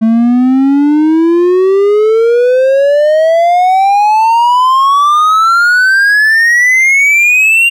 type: exponential sweep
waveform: triangle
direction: up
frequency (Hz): 220 to 2800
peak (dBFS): -3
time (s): 0.01-7.7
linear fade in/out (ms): 20
effects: none